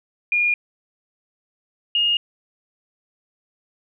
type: tone pair in turn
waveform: sine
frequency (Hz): 2426 / 2848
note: D#7 / F7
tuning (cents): -44 / +33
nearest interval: minor third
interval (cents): 277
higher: second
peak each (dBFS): -16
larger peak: neither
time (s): 0.32-0.54 / 1.95-2.17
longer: neither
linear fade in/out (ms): 2
effects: none